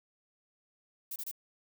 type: noise bursts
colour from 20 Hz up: violet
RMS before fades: -39 dBFS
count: 3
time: 1.11-1.314 s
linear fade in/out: 5 ms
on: 50 ms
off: 27 ms
effects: none